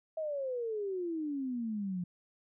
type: exponential sweep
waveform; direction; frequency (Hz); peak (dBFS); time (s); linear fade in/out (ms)
sine; down; 647 to 173.4; -33; 0.17-2.04; 5
effects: none